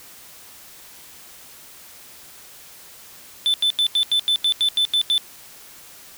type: tone bursts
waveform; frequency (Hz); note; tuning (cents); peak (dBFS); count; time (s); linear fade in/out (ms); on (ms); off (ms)
triangle; 3520; A7; 0; -14; 11; 3.46-5.179; 0; 79; 85
effects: white hiss -44 dBFS RMS until 6.17 s